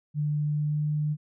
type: tone with pitch glide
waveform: sine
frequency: 148.9 to 150.37 Hz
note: D3 to D3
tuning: +24 to +41 cents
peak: -24 dBFS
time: 0.14-1.17 s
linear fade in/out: 50 ms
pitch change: +17 cents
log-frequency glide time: 0.45-0.97 s
effects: none